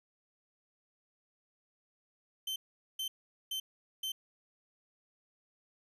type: tone bursts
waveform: 40% pulse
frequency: 3093 Hz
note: G7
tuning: 24 cents flat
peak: -34 dBFS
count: 4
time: 2.47-4.12 s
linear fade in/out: 5 ms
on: 90 ms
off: 430 ms
effects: resampled to 32000 Hz